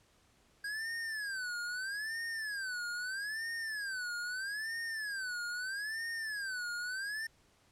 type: tone with vibrato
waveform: square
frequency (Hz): 1620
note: G#6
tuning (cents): -43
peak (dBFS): -37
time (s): 0.64-7.27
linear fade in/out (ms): 5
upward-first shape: sine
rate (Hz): 0.78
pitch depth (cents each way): 220
effects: pink hiss -68 dBFS RMS until 7.71 s + low-pass 10000 Hz 12 dB/octave